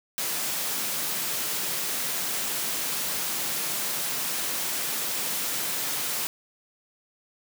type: high-pass noise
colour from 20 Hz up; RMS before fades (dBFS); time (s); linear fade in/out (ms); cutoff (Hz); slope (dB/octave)
white; -29; 0.18-6.27; 0; 120; 96
effects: none